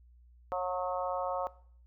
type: harmonic tone with a mistuned harmonic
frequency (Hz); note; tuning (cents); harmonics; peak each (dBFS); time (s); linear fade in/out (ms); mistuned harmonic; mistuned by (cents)
182.3; F#3; -25; 3 / 4 / 5 / 6 / 7; -34 / -36 / -38 / -40 / -41; 0.52-1.47; 0; 4; -16
effects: noise-tail reverb RT60 0.6 s tail -20 dB re dry + added 60 Hz sine -56 dBFS peak until 1.86 s